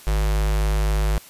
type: tone with notch filter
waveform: square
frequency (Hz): 51.91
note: G#1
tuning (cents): 0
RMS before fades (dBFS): -20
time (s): 0.07-1.18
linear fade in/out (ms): 0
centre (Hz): 240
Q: 1.6
effects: white hiss -45 dBFS RMS until 1.29 s + resampled to 32000 Hz